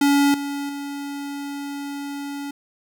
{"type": "tone with level steps", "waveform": "square", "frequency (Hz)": 283.1, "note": "C#4", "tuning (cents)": 37, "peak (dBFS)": [-15, -26, -29], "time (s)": [0.01, 2.51], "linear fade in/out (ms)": 5, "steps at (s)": [0.34, 0.69], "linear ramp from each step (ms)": 2, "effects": []}